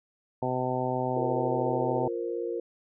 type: harmonic tone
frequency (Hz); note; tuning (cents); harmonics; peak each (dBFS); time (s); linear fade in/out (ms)
127.4; C3; -46; 1 / 2 / 3 / 4 / 5 / 6 / 7; -34 / -34 / -34 / -34 / -34 / -34 / -34; 0.42-2.08; 5
type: chord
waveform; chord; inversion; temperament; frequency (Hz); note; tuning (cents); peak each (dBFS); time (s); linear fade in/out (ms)
sine; F suspended fourth; none; equal; 349.2 / 466.2 / 523.3; F4 / Bb4 / C5; 0 / 0 / 0; -33 / -32 / -38; 1.16-2.6; 5
effects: none